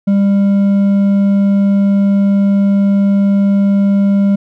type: tone with hard clipping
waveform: triangle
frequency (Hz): 198.9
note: G3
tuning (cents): +25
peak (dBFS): -9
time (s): 0.07-4.36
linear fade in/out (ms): 10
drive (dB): 7
effects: none